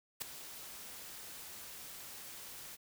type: noise with ADSR envelope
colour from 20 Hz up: white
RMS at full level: -36 dBFS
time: 0.2-2.77 s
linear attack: 19 ms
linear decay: 4 ms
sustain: -13 dB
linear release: 27 ms
effects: none